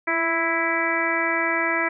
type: harmonic tone with a mistuned harmonic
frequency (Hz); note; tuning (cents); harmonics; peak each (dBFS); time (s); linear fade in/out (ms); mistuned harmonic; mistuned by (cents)
330; E4; +2; 1 / 2 / 3 / 4 / 5 / 6 / 7; -29 / -29 / -29 / -29 / -28 / -25 / -28; 0.07-1.89; 10; 1; +25
effects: none